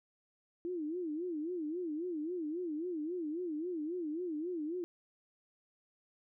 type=tone with vibrato; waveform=sine; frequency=329.6 Hz; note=E4; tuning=in tune; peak=-35 dBFS; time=0.65-4.84 s; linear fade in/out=0 ms; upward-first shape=sine; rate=3.7 Hz; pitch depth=180 cents each way; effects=none